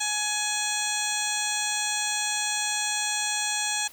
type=harmonic tone; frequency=840 Hz; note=G#5; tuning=19 cents sharp; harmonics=1 / 2 / 3 / 4 / 5 / 7 / 8 / 9 / 10; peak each=-34 / -34 / -34 / -34 / -34 / -34 / -34 / -34 / -34 dBFS; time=0-3.88 s; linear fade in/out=10 ms; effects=white hiss -49 dBFS RMS until 3.92 s